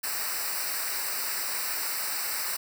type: noise with comb filter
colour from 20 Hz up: white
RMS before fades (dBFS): -31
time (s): 0.03-2.57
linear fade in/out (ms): 10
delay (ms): 0.3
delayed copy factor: -1
effects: none